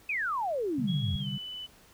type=exponential sweep; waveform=sine; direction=down; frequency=2604 to 78.1 Hz; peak=-28 dBFS; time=0.09-1.16 s; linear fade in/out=5 ms
type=chord; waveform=sine; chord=C suspended second; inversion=none; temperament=equal; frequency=130.81 / 146.83 / 196 Hz; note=C3 / D3 / G3; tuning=0 / 0 / 0 cents; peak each=-37 / -36 / -36 dBFS; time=0.78-1.38 s; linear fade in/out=5 ms
type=tone with pitch glide; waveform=sine; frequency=3322 to 2994 Hz; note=G#7 to F#7; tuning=0 to +20 cents; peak=-37 dBFS; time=0.87-1.67 s; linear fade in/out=20 ms; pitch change=-180 cents; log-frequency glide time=1.19-1.28 s
effects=pink hiss -58 dBFS RMS until 1.93 s